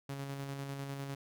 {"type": "tone with tremolo", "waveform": "sawtooth", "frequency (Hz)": 138.59, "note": "C#3", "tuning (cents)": 0, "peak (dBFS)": -34, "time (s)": [0.09, 1.15], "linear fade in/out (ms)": 5, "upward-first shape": "square", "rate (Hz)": 10, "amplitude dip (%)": 30, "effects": []}